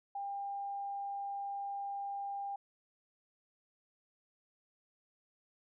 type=tone; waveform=sine; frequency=799 Hz; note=G5; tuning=33 cents sharp; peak=-37 dBFS; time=0.15-2.56 s; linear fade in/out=5 ms; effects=none